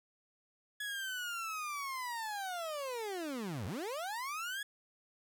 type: linear two-way sweep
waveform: 30% pulse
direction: down then up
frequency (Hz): 1696 to 83.3 to 1696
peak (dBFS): -35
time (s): 0.8-4.63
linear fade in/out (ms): 5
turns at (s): 3.66
effects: none